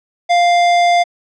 sine tone with tanh clipping, 698.5 Hz, F5, in tune, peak -11 dBFS, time 0.29-1.04 s, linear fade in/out 20 ms, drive 18 dB, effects low-pass 7000 Hz 12 dB/octave

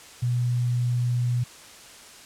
sine tone, 122.1 Hz, B2, 19 cents flat, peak -21 dBFS, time 0.22-1.44 s, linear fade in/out 10 ms, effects white hiss -46 dBFS RMS until 2.25 s + low-pass 9000 Hz 12 dB/octave

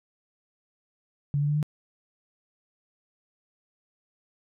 sine tone with pitch steps, 143.2 / 145.62 / 148.08 / 150.58 Hz, D3 / D3 / D3 / D3, -43 / -14 / +15 / +44 cents, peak -22 dBFS, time 1.34-1.628 s, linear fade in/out 0 ms, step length 72 ms, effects none

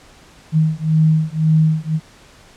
sine beating tone pair, 156.6 / 158.5 Hz, D#3 / D#3, +11 / +32 cents, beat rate 1.9 Hz, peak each -15 dBFS, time 0.52-2 s, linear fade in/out 50 ms, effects pink hiss -46 dBFS RMS until 2.56 s + low-pass 8000 Hz 12 dB/octave

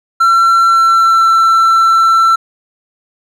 triangle tone with pitch glide, 1354 to 1340.8 Hz, E6 to E6, +46 to +29 cents, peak -4 dBFS, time 0.2-2.36 s, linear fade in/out 10 ms, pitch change -17 cents, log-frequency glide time 0.62-1.28 s, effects none

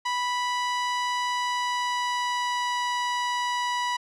sawtooth tone with pitch glide, 985 to 979.3 Hz, B5 to B5, -5 to -15 cents, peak -21 dBFS, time 0.05-3.97 s, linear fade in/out 10 ms, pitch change -10 cents, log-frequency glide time 1.28-2.82 s, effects low-pass 6000 Hz 12 dB/octave

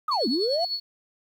sine linear two-way sweep, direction down then up, 1293 to 215.4 to 727 Hz, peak -22 dBFS, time 0.08-0.65 s, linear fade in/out 5 ms, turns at 0.28 s
sine tone with tremolo, 4396 Hz, C#8, 15 cents flat, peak -24 dBFS, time 0.11-0.8 s, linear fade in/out 10 ms, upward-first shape sine, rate 10 Hz, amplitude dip 60%
effects tanh soft clip ceiling -14 dBFS + 9-bit

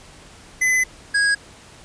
square tone pair in turn, 2021 / 1647.6 Hz, B6 / G#6, +39 / -14 cents, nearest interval major third, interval 353 cents, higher first, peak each -16 dBFS, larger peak neither, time 0.61-0.84 / 1.14-1.35 s, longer first, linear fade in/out 10 ms, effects pink hiss -45 dBFS RMS until 1.84 s + resampled to 22050 Hz

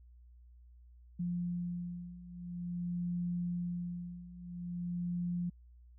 sine beating tone pair, 175 / 175.48 Hz, F3 / F3, +4 / +9 cents, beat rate 0.48 Hz, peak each -40 / -37 dBFS, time 1.19-5.5 s, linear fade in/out 10 ms, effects added 60 Hz sine -55 dBFS peak until 5.98 s

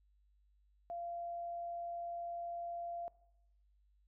sine tone, 689 Hz, F5, 24 cents flat, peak -40 dBFS, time 0.9-3.08 s, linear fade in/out 0 ms, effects noise-tail reverb RT60 0.9 s tail -20 dB re dry + added 50 Hz sine -68 dBFS peak until 4.07 s

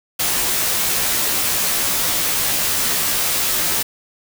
white noise with comb filter, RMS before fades -19 dBFS, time 0.19-3.83 s, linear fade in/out 10 ms, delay 15 ms, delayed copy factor -0.9, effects none

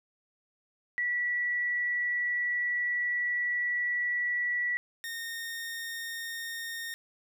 sine / sawtooth tone pair in turn, 1948 / 1841.2 Hz, B6 / A#6, -24 / -22 cents, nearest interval minor second, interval 98 cents, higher first, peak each -27 / -32 dBFS, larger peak first, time 0.98-4.77 / 5.04-6.94 s, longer first, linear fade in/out 0 ms, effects none

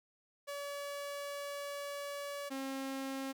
sawtooth tone pair in turn, 570 / 269 Hz, C#5 / C4, +48 / +48 cents, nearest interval octave + minor second, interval 1300 cents, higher first, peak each -36 / -34 dBFS, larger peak second, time 0.47-2.5 / 2.5-3.33 s, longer first, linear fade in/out 20 ms, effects none

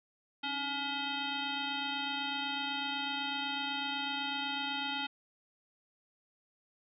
sine tone with frequency modulation, 1995 Hz, B6, 17 cents sharp, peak -33 dBFS, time 0.43-5.07 s, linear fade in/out 10 ms, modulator 574 Hz, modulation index 2.9, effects none

